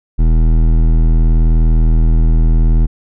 sine tone with hard clipping, 40.36 Hz, E1, 36 cents flat, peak -9 dBFS, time 0.18-2.87 s, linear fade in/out 20 ms, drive 13 dB, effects none

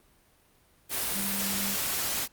sine tone in noise, 197.9 Hz, G3, 17 cents sharp, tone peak -35 dBFS, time 1.13-1.77 s, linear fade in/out 50 ms, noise white, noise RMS -30 dBFS, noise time 0.89-2.28 s, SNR -8 dB, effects pink hiss -63 dBFS RMS until 2.32 s + Opus 32 kbps

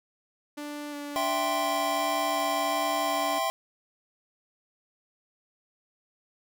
sawtooth tone with vibrato, 291.7 Hz, D4, 12 cents flat, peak -31 dBFS, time 0.57-3.39 s, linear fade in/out 10 ms, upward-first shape square, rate 1.4 Hz, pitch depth 13 cents each way
square chord, C major, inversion first, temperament equal, 659.3 / 784 / 1046.5 Hz, E5 / G5 / C6, 0 / 0 / 0 cents, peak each -31 dBFS, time 1.16-3.5 s, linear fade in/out 0 ms
effects none

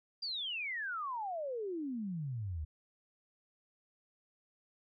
sine exponential sweep, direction down, 4837 to 72.1 Hz, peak -36 dBFS, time 0.22-2.65 s, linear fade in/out 10 ms, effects none

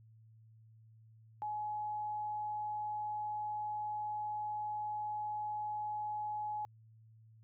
sine tone, 844 Hz, G#5, 28 cents sharp, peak -36 dBFS, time 1.42-6.65 s, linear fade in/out 0 ms, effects added 111 Hz sine -58 dBFS peak until 7.43 s

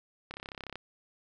click train, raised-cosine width 0.3 ms, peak -24 dBFS, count 16, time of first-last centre 0.31-0.756 s, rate 33.6 Hz, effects none

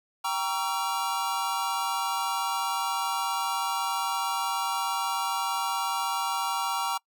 square chord, G diminished seventh, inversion none, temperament just, 784 / 940.8 / 1128.9 / 1354.7 Hz, G5 / Bb5 / Db6 / Fb6, 0 / +16 / +31 / +47 cents, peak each -34 / -31 / -34 / -34 dBFS, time 0.24-6.98 s, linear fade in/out 10 ms, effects noise-tail reverb RT60 0.1 s tail -25 dB re dry

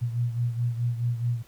sine beating tone pair, 118.6 / 123.3 Hz, A#2 / B2, +30 / -2 cents, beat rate 4.7 Hz, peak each -25 / -31 dBFS, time 0.01-1.43 s, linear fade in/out 20 ms, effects pink hiss -57 dBFS RMS until 1.47 s

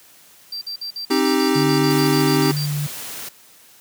triangle tone bursts, 4699 Hz, D8, in tune, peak -25 dBFS, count 15, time 0.52-2.658 s, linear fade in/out 5 ms, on 94 ms, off 52 ms
square chord, C minor, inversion none, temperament equal with one note detuned, 265.4 / 311.1 / 392 Hz, C4 / Eb4 / G4, +25 / 0 / 0 cents, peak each -21 dBFS, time 1.1-2.52 s, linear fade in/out 10 ms
sine tone, 146.83 Hz, D3, in tune, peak -20 dBFS, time 1.55-2.87 s, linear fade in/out 10 ms
white noise, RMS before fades -32 dBFS, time 1.9-3.29 s, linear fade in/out 5 ms
effects white hiss -49 dBFS RMS until 3.8 s + high-pass 80 Hz 12 dB/octave

